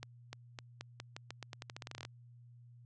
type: accelerating click train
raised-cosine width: 0.2 ms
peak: -26 dBFS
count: 20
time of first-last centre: 0.03-2.051 s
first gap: 300 ms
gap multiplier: 0.86
effects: added 120 Hz sine -55 dBFS peak until 2.85 s + resampled to 22050 Hz